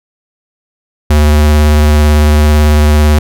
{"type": "tone with vibrato", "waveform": "square", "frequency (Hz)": 75.1, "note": "D2", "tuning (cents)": 39, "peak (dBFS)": -5, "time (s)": [1.1, 3.19], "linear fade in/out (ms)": 5, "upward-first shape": "triangle", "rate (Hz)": 18, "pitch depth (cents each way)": 25, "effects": []}